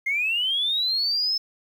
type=linear sweep; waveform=triangle; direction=up; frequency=2093 to 5274 Hz; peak=-18 dBFS; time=0.06-1.38 s; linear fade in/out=10 ms; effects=tanh soft clip ceiling -19 dBFS + 9-bit